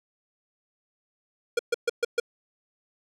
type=tone bursts; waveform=square; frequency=474.2 Hz; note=A#4; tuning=30 cents sharp; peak=-21 dBFS; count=5; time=1.57-2.2 s; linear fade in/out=5 ms; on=22 ms; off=130 ms; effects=low-pass 9000 Hz 12 dB/octave